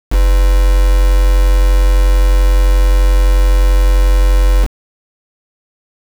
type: tone with quantisation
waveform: sine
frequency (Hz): 45.77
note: F#1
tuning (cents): -18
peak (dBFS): -6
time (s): 0.1-4.68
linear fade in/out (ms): 50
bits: 3
effects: none